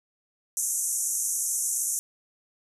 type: band-pass noise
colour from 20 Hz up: pink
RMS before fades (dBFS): -28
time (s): 0.57-1.99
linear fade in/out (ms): 0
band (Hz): 6000 to 12000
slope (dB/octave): 96
effects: none